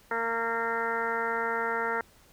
harmonic tone with a mistuned harmonic, 229.8 Hz, A#3, 25 cents flat, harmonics 1 / 2 / 3 / 4 / 5 / 6 / 7 / 8 / 9, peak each -43 / -33 / -39 / -33 / -44 / -32 / -39 / -35 / -44 dBFS, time 0.11-2.01 s, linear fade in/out 2 ms, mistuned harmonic 5, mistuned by -24 cents, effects pink hiss -59 dBFS RMS until 2.32 s

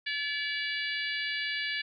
harmonic tone with a mistuned harmonic, 574 Hz, D5, 40 cents flat, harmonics 3 / 4 / 5 / 6 / 7 / 8, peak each -34 / -36 / -38 / -40 / -41 / -42 dBFS, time 0.06-1.82 s, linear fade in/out 10 ms, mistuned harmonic 8, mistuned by +17 cents, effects none

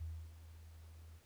sine tone with ADSR envelope, 80.8 Hz, E2, 34 cents flat, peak -40 dBFS, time 0-1.21 s, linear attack 12 ms, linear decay 300 ms, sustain -13 dB, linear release 47 ms, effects pink hiss -68 dBFS RMS until 1.25 s

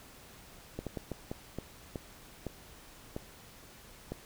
slowing click train, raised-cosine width 2 ms, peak -23 dBFS, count 10, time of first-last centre 0.79-4.12 s, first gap 77 ms, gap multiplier 1.37, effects pink hiss -54 dBFS RMS until 4.25 s

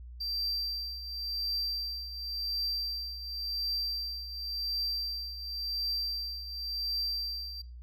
triangle tone with tremolo, 4699 Hz, D8, in tune, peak -28 dBFS, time 0.2-7.62 s, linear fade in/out 10 ms, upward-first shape triangle, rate 0.92 Hz, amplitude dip 75%, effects noise-tail reverb RT60 0.3 s tail -19 dB re dry + added 60 Hz sine -43 dBFS peak until 7.82 s

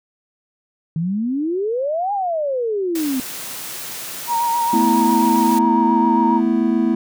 sine exponential two-way sweep, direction up then down, 155.8 to 830.6 to 251.4 Hz, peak -18 dBFS, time 0.96-3.2 s, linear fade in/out 2 ms, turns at 2.13 s
white high-pass noise, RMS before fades -30 dBFS, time 2.95-5.59 s, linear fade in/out 5 ms, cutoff 100 Hz, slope 96 dB/octave
sine tone with vibrato, 937 Hz, A#5, 9 cents sharp, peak -16 dBFS, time 4.27-6.41 s, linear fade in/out 50 ms, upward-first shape sine, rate 7.4 Hz, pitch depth 28 cents each way
triangle chord, A suspended second, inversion none, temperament just, 220 / 247.5 / 330 Hz, A3 / B3 / E4, 0 / +4 / +2 cents, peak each -17 dBFS, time 4.73-6.95 s, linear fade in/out 5 ms
effects none

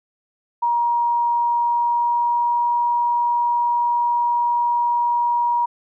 sine tone with pitch glide, 948 to 954.6 Hz, A#5 to A#5, +29 to +41 cents, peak -16 dBFS, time 0.62-5.66 s, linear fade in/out 10 ms, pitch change +12 cents, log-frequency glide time 1.37-2.74 s, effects none

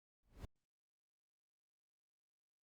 brown noise with exponential growth, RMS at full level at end -44 dBFS, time 0.23-0.45 s, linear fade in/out 1 ms, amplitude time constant 46 ms, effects Opus 48 kbps

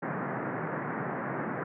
pink band-pass noise, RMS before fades -34 dBFS, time 0.02-1.64 s, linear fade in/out 10 ms, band 130 to 1900 Hz, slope 48 dB/octave, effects none

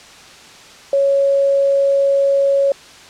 sine tone, 554.4 Hz, C#5, in tune, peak -11 dBFS, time 0.93-2.72 s, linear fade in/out 2 ms, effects white hiss -40 dBFS RMS until 3.09 s + low-pass 6000 Hz 12 dB/octave

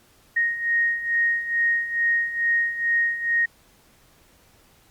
sine beating tone pair, 1864.7 / 1867 Hz, A#6 / A#6, 0 / +2 cents, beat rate 2.3 Hz, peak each -26 / -21 dBFS, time 0.36-3.46 s, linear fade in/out 10 ms, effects pink hiss -57 dBFS RMS until 4.9 s + Opus 48 kbps

